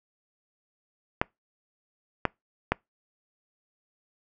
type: clicks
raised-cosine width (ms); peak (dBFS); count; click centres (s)
0.5; -7; 3; 1.215 / 2.253 / 2.72
effects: noise-tail reverb RT60 0.2 s tail -26 dB re dry